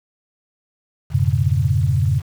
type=tone cluster; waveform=sine; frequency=87.7 / 104.2 / 125.6 / 141.6 Hz; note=F2 / G#2 / B2 / C#3; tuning=+8 / +6 / +30 / +37 cents; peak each=-20 dBFS; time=1.1-2.22 s; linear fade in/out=50 ms; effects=7-bit